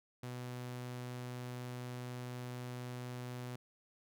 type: tone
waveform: sawtooth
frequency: 124.1 Hz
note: B2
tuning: 9 cents sharp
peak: -38 dBFS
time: 0.23-3.56 s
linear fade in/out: 5 ms
effects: none